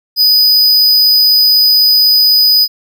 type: tone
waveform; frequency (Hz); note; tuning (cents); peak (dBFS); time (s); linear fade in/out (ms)
square; 4978; D#8; 0; -6; 0.16-2.68; 50
effects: none